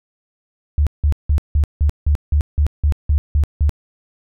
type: tone bursts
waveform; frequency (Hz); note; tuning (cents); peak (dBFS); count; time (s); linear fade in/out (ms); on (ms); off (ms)
sine; 73.42; D2; 0; -11; 12; 0.78-3.694; 0; 87; 170
effects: none